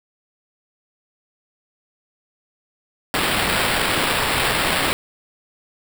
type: noise with sample-and-hold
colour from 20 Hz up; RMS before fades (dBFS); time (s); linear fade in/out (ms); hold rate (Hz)
violet; -20; 3.14-4.93; 0; 6300
effects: none